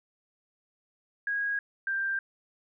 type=tone pair in turn; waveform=sine; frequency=1644 / 1581.5 Hz; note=G#6 / G6; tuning=-18 / +15 cents; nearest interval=minor second; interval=67 cents; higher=first; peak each=-27 dBFS; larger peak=neither; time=1.27-1.59 / 1.87-2.19 s; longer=neither; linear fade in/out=2 ms; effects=none